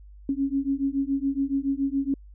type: beating tone pair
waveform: sine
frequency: 271.6 / 278.7 Hz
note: C#4 / C#4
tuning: -35 / +9 cents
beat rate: 7.1 Hz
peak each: -26 dBFS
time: 0.29-2.14 s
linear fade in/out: 2 ms
effects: added 50 Hz sine -44 dBFS peak until 2.34 s